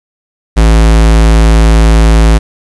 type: tone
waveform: square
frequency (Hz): 55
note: A1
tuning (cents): 0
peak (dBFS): -3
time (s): 0.56-2.39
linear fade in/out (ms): 20
effects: resampled to 24000 Hz + 7-bit